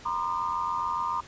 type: tone cluster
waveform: sine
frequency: 943 / 1030 / 1212 Hz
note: A#5 / C6 / D#6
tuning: +20 / -28 / -46 cents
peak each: -31 dBFS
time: 0.05-1.21 s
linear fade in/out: 10 ms
effects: pink hiss -48 dBFS RMS until 1.27 s + resampled to 16000 Hz